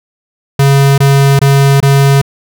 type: tone bursts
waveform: square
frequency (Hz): 138.59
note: C#3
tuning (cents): 0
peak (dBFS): -5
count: 4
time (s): 0.59-2.216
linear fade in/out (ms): 5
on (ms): 390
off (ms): 22
effects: none